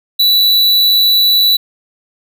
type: tone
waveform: square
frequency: 3951 Hz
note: B7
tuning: in tune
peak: -8 dBFS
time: 0.19-1.57 s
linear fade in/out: 10 ms
effects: none